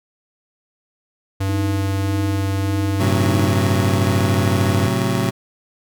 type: tone with pitch glide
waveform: square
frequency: 97 to 97.67 Hz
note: G2 to G2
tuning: -18 to -6 cents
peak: -19 dBFS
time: 1.4-4.88 s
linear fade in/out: 10 ms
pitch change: +12 cents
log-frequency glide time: 2.95-4.29 s
type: tone with tremolo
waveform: sine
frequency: 311.1 Hz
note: D#4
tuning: in tune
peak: -22 dBFS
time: 1.49-3.49 s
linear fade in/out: 0 ms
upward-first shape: sine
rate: 1.7 Hz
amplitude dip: 60%
type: chord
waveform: 25% pulse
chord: F# diminished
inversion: first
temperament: just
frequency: 111 / 133.2 / 185 Hz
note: A2 / C3 / F#3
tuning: +16 / +31 / 0 cents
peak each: -18 dBFS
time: 2.99-5.31 s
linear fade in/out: 20 ms
effects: none